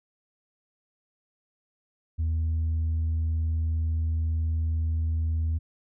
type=tone with tanh clipping; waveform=sine; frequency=80.5 Hz; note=E2; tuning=41 cents flat; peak=-24 dBFS; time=2.18-5.59 s; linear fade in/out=20 ms; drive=1 dB; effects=none